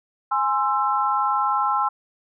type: chord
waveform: sine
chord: Ab augmented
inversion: none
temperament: equal with one note detuned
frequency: 830.6 / 1046.5 / 1331.5 Hz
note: Ab5 / C6 / E6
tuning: 0 / 0 / +17 cents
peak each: -23 dBFS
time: 0.31-1.89 s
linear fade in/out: 10 ms
effects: none